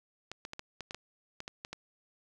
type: clicks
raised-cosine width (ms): 0.2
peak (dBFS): -23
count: 11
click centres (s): 0.316 / 0.451 / 0.534 / 0.594 / 0.807 / 0.909 / 0.946 / 1.404 / 1.479 / 1.649 / 1.73
effects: none